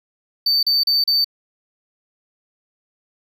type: tone bursts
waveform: triangle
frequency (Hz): 4571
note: D8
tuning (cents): -48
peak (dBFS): -13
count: 4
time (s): 0.46-1.245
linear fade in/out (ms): 5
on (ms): 170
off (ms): 35
effects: none